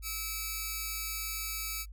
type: tone pair together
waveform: 5% pulse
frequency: 1296.2 / 2300 Hz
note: E6 / D7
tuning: -30 / -37 cents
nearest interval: minor seventh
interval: 993 cents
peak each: -28 / -27 dBFS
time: 0.02-1.86 s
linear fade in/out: 50 ms
effects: noise-tail reverb RT60 0.1 s tail -23 dB re dry + added 50 Hz sine -43 dBFS peak until 1.92 s